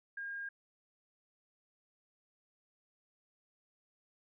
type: tone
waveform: sine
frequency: 1617 Hz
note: G#6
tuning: 47 cents flat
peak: -39 dBFS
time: 0.17-0.49 s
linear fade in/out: 5 ms
effects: none